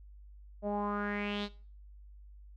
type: tone with low-pass filter sweep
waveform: sawtooth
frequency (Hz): 205.1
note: G#3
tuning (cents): -21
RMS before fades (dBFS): -35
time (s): 0.62-1.49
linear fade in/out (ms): 50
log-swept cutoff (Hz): 610 to 4200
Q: 5
effects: noise-tail reverb RT60 0.4 s tail -19 dB re dry + added 50 Hz sine -50 dBFS peak until 2.56 s